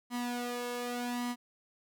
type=tone with flanger; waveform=sawtooth; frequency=243.3 Hz; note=B3; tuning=26 cents flat; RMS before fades=-36 dBFS; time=0.1-1.36 s; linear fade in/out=50 ms; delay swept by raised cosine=0.98 to 1.83 ms; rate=0.85 Hz; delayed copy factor=+0.75; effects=none